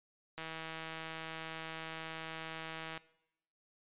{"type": "click train", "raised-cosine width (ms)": 0.3, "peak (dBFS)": -27, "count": 419, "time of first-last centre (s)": [0.38, 2.976], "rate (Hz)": 161, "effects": ["noise-tail reverb RT60 0.8 s tail -19 dB re dry", "resampled to 8000 Hz"]}